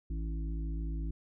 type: harmonic tone with a mistuned harmonic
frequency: 54.6 Hz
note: A1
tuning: 13 cents flat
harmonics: 1 / 3 / 5 / 6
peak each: -33 / -43 / -47 / -49 dBFS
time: 0.1-1.11 s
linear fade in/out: 5 ms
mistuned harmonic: 3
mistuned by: -38 cents
effects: none